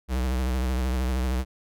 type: tone with vibrato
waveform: square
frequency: 63.6 Hz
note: C2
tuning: 48 cents flat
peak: -24 dBFS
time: 0.08-1.45 s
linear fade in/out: 50 ms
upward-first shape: sine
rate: 13 Hz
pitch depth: 73 cents each way
effects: none